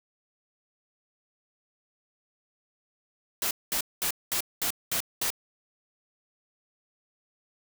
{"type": "noise bursts", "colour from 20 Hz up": "white", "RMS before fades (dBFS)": -28, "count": 7, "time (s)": [3.42, 5.303], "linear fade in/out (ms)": 2, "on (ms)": 89, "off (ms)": 210, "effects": []}